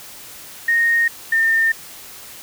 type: tone pair in turn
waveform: sine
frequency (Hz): 1855 / 1810.5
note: A#6 / A6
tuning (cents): -9 / +49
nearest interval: unison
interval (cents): 42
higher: first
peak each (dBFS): -13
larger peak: neither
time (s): 0.68-1.08 / 1.32-1.72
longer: neither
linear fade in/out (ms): 5
effects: white hiss -38 dBFS RMS until 2.42 s